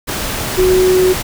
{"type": "tone in noise", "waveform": "sine", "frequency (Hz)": 370, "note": "F#4", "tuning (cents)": 0, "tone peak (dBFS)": -8, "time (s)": [0.57, 1.14], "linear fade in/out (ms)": 20, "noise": "pink", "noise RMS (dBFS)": -20, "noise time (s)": [0.07, 1.23], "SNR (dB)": 9, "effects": []}